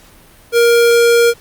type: tone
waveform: square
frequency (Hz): 470.2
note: A#4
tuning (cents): +15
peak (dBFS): -8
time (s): 0.52-1.34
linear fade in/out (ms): 50
effects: pink hiss -44 dBFS RMS until 1.4 s + Opus 48 kbps